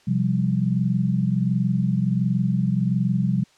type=chord; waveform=sine; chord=C suspended fourth; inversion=none; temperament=equal with one note detuned; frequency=129.01 / 174.61 / 196 Hz; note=C3 / F3 / G3; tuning=-24 / 0 / 0 cents; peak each=-23 dBFS; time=0.07-3.44 s; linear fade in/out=10 ms; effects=white hiss -57 dBFS RMS until 3.57 s + low-pass 6000 Hz 12 dB/octave